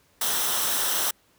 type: noise with comb filter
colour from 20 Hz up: white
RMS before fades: -25 dBFS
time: 0.21-1.11 s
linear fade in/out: 5 ms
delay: 0.43 ms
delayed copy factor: -0.55
effects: pink hiss -62 dBFS RMS until 1.38 s + high-pass 60 Hz 12 dB/octave